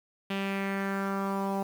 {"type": "tone with low-pass filter sweep", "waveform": "sawtooth", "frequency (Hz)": 196, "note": "G3", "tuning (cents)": 0, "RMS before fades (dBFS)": -31, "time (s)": [0.3, 1.63], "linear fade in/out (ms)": 5, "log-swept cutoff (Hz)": [3000, 830], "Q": 3, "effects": ["8-bit"]}